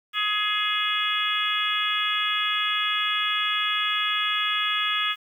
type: harmonic tone with a mistuned harmonic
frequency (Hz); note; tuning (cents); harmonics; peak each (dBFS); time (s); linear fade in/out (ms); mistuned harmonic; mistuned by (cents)
420; G#4; +19; 3 / 4 / 5 / 6 / 7 / 8; -28 / -31 / -31 / -31 / -30 / -27; 0.13-5.16; 50; 7; -28
effects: 9-bit